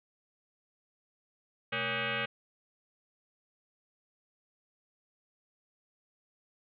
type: tone with frequency modulation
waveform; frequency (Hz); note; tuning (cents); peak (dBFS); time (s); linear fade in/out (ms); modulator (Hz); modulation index
sine; 471.2; A#4; +19; -30; 1.72-2.26; 10; 344; 7.7
effects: none